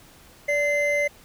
triangle tone pair together, 581 / 2070 Hz, D5 / C7, -19 / -19 cents, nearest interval octave + minor seventh, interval 2200 cents, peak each -21 dBFS, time 0.48-1.08 s, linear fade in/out 10 ms, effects pink hiss -51 dBFS RMS until 1.24 s

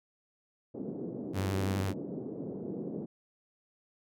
pink band-pass noise, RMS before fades -39 dBFS, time 0.74-3.06 s, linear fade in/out 10 ms, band 170 to 450 Hz, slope 24 dB/octave
sawtooth tone with vibrato, 96.4 Hz, G2, 28 cents flat, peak -26 dBFS, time 1.33-1.94 s, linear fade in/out 50 ms, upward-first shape sine, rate 12 Hz, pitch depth 33 cents each way
effects none

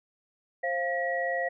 sine tone cluster, 530 / 695 / 1915 Hz, C5 / F5 / A#6, +22 / -9 / +46 cents, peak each -31 dBFS, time 0.63-1.49 s, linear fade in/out 10 ms, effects none

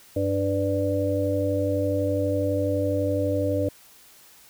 harmonic tone with a mistuned harmonic, 98 Hz, G2, in tune, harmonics 1 / 3 / 5 / 6, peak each -27 / -27 / -27 / -27 dBFS, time 0.16-3.69 s, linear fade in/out 5 ms, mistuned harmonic 5, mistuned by +21 cents, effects white hiss -52 dBFS RMS until 4.49 s

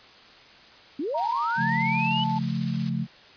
sine linear sweep, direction up, 254.1 to 3011 Hz, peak -26 dBFS, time 0.99-2.24 s, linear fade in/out 5 ms
sine tone with pitch glide, 935 to 877.4 Hz, A#5 to A5, +5 to -5 cents, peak -26 dBFS, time 1.14-2.39 s, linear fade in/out 10 ms, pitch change -110 cents, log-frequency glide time 1.41-2.19 s
blue noise with tremolo, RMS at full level -34 dBFS, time 1.17-2.9 s, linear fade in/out 10 ms, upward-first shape square, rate 16 Hz, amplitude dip 30%
sine chord, Db augmented, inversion none, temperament equal with one note detuned, 138.59 / 174.61 / 219.1 Hz, Db3 / F3 / A3, 0 / 0 / -7 cents, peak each -29 dBFS, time 1.56-3.07 s, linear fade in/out 50 ms
effects white hiss -50 dBFS RMS until 3.36 s + resampled to 11025 Hz

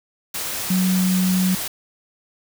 sine tone in noise, 185 Hz, F#3, in tune, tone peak -16 dBFS, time 0.7-1.55 s, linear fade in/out 5 ms, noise white, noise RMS -27 dBFS, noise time 0.34-1.68 s, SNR +8 dB, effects none

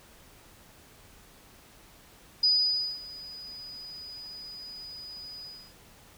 sine tone with ADSR envelope, 4957 Hz, D#8, 7 cents flat, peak -19 dBFS, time 2.43-5.74 s, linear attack 6 ms, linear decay 550 ms, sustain -21 dB, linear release 290 ms, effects pink hiss -55 dBFS RMS until 6.17 s

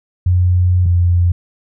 sine tone pair in turn, 90.1 / 87.74 Hz, F#2 / F2, -45 / +9 cents, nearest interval unison, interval 46 cents, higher first, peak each -9 dBFS, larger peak neither, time 0.26-0.86 / 0.86-1.32 s, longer first, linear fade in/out 5 ms, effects none

